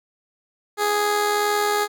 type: tone with amplitude modulation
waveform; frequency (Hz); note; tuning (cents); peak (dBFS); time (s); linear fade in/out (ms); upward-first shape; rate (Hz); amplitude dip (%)
15% pulse; 415.3; G#4; 0; -11; 0.77-1.88; 50; sine; 82.1; 35
effects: none